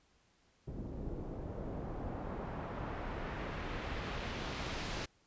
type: noise with low-pass filter sweep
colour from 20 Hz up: pink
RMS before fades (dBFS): -41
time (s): 0.67-5.06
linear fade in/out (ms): 10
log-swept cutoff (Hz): 340 to 5400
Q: 0.88
effects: pink hiss -71 dBFS RMS until 5.26 s + resampled to 16000 Hz